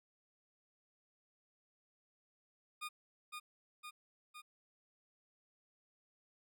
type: tone with echo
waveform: 20% pulse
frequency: 1223 Hz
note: D#6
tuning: 30 cents flat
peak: -36 dBFS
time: 2.81-2.89 s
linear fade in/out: 20 ms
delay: 510 ms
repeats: 3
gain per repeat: -3 dB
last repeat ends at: 4.42 s
effects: none